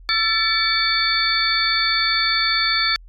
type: tone cluster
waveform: sine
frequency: 1340 / 1751 / 2280 / 3551 / 4466 Hz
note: E6 / A6 / C#7 / A7 / C#8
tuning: +28 / -9 / +48 / +15 / +12 cents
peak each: -24 / -24 / -24 / -25 / -20 dBFS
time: 0.09-2.96 s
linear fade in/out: 0 ms
effects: added 42 Hz sine -40 dBFS peak until 3.08 s + AAC 64 kbps